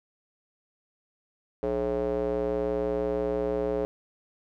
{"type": "tone with band-pass filter", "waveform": "square", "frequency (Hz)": 60.2, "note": "B1", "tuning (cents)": -44, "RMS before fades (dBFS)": -28, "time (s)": [1.63, 3.85], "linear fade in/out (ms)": 0, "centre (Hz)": 480, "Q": 5.2, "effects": []}